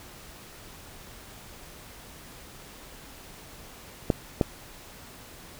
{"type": "clicks", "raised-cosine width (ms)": 2, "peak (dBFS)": -7, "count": 2, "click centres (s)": [4.102, 4.412], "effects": ["pink hiss -47 dBFS RMS until 5.59 s"]}